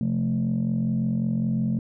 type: chord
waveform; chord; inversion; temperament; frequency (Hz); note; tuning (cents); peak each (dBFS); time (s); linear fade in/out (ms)
sine; F major; second; equal; 130.81 / 174.61 / 220; C3 / F3 / A3; 0 / 0 / 0; -26 / -26 / -23; 0.01-1.79; 2
effects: tanh soft clip ceiling -17 dBFS